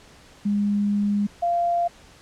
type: tone pair in turn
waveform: sine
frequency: 204.5 / 691.8 Hz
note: G#3 / F5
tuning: -26 / -17 cents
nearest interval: octave + major sixth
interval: 2109 cents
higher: second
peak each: -19 dBFS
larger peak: neither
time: 0.45-1.27 / 1.42-1.88 s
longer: first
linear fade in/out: 10 ms
effects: pink hiss -50 dBFS RMS until 2.21 s + low-pass 8000 Hz 12 dB/octave